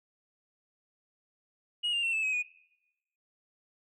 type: tone with pitch steps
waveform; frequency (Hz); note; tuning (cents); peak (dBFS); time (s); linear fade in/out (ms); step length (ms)
sine; 2888 / 2798 / 2710 / 2625 / 2543 / 2464; F#7 / F7 / E7 / E7 / D#7 / D#7; -43 / +3 / +47 / -8 / +37 / -17; -25; 1.83-2.43; 20; 100
effects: noise-tail reverb RT60 0.9 s tail -22 dB re dry + tanh soft clip ceiling -26 dBFS